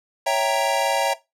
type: chord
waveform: square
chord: C# diminished seventh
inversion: none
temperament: equal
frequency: 554.4 / 659.3 / 784 / 932.3 Hz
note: C#5 / E5 / G5 / Bb5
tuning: 0 / 0 / 0 / 0 cents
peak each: -25 dBFS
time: 0.26-1.14 s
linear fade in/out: 10 ms
effects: noise-tail reverb RT60 0.2 s tail -17 dB re dry + low-pass 12000 Hz 12 dB/octave